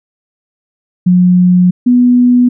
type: tone pair in turn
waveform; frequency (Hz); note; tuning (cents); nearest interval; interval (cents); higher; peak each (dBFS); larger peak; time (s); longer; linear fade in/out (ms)
sine; 180 / 246.2; F#3 / B3; -47 / -5; perfect fourth; 542; second; -4; neither; 1.06-1.71 / 1.86-2.49; first; 10
effects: none